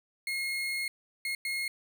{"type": "tone bursts at uneven times", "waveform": "35% pulse", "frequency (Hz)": 2153, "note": "C7", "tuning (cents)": 49, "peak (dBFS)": -29, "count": 3, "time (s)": [[0.27, 0.88], [1.25, 1.35], [1.45, 1.68]], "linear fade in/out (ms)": 2, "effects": []}